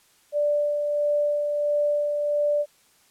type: tone with tremolo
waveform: sine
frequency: 587.3 Hz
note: D5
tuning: in tune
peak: -19 dBFS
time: 0.32-2.66 s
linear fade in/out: 50 ms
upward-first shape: sine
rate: 1.5 Hz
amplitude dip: 35%
effects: white hiss -60 dBFS RMS until 3.1 s + low-pass 12000 Hz 12 dB/octave